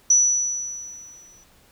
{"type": "tone with exponential decay", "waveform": "sine", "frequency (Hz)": 5920, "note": "F#8", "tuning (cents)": 0, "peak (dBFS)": -11, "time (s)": [0.1, 1.44], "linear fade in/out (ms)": 5, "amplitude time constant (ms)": 290, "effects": ["pink hiss -56 dBFS RMS until 1.71 s"]}